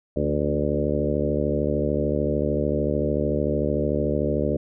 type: harmonic tone with a mistuned harmonic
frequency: 73.42 Hz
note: D2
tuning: in tune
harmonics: 1 / 2 / 3 / 4 / 5 / 6 / 7 / 8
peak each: -29 / -29 / -29 / -29 / -29 / -29 / -29 / -29 dBFS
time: 0.16-4.57 s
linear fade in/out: 5 ms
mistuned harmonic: 3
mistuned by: +31 cents
effects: none